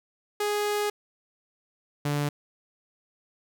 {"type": "tone pair in turn", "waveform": "sawtooth", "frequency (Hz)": [415.3, 145.65], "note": ["G#4", "D3"], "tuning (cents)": [0, -14], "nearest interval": "octave + tritone", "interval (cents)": 1814, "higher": "first", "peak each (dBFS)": [-21, -21], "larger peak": "neither", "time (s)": [[0.4, 0.9], [2.05, 2.29]], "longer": "first", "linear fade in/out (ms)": 5, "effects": []}